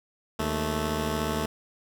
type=tone pair together; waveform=10% pulse; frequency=77.4 / 218.9 Hz; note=D#2 / A3; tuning=-9 / -9 cents; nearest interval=octave + tritone; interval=1800 cents; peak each=-21 dBFS; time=0.39-1.46 s; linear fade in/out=5 ms; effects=none